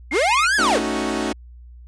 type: linear two-way sweep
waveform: 45% pulse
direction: up then down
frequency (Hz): 223.5 to 1733 to 223.5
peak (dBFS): -16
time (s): 0.11-0.81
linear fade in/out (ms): 50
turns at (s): 0.56
type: tone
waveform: sine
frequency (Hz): 2125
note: C7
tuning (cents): +26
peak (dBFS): -24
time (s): 0.11-0.45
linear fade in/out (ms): 2
type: tone bursts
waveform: sine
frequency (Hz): 2489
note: D#7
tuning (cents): 0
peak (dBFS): -20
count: 3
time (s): 0.31-0.467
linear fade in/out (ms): 2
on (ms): 37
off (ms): 23
type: chord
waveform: sawtooth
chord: D# half-diminished seventh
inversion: second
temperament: equal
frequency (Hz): 220 / 277.2 / 311.1 / 370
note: A3 / C#4 / D#4 / F#4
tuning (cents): 0 / 0 / 0 / 0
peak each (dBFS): -23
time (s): 0.58-1.33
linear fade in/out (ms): 10
effects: added 60 Hz sine -39 dBFS peak until 1.87 s + resampled to 22050 Hz